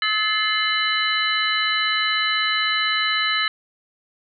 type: tone cluster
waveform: sine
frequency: 1286 / 1730 / 2093 / 2991 / 4012 Hz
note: E6 / A6 / C7 / F#7 / B7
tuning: -43 / -30 / 0 / +18 / +26 cents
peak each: -25 dBFS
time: 0.02-3.48 s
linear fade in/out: 2 ms
effects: none